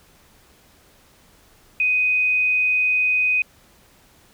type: tone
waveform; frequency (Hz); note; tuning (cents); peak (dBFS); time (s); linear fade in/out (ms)
sine; 2500; D#7; +8; -16; 1.8-3.42; 2
effects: pink hiss -54 dBFS RMS until 4.33 s